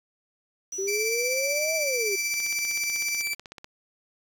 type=tone; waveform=sine; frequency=5900 Hz; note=F#8; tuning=6 cents flat; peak=-31 dBFS; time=0.72-3.22 s; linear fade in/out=5 ms
type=exponential two-way sweep; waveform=sine; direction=up then down; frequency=380.1 to 651 to 380.1 Hz; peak=-27 dBFS; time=0.78-2.16 s; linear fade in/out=10 ms; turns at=1.75 s
type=tone with tremolo; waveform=sawtooth; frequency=2328 Hz; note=D7; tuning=16 cents flat; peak=-22 dBFS; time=0.87-3.35 s; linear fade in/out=20 ms; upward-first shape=sine; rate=16 Hz; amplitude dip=40%
type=click train; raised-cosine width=0.2 ms; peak=-24 dBFS; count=22; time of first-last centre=2.34-3.644 s; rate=16.1 Hz
effects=8-bit